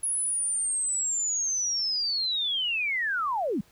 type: linear sweep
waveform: sine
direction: down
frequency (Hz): 10548 to 164.81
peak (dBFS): -25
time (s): 0.03-3.61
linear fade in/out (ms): 5
effects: pink hiss -60 dBFS RMS until 3.71 s